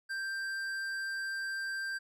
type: tone with tanh clipping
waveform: sine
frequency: 1576 Hz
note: G6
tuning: 9 cents sharp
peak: -36 dBFS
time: 0.09-1.99 s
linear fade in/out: 20 ms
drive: 12 dB
effects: none